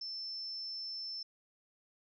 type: tone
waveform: sine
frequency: 5310 Hz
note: E8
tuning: 12 cents sharp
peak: -39 dBFS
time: 0.01-1.23 s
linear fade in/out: 5 ms
effects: none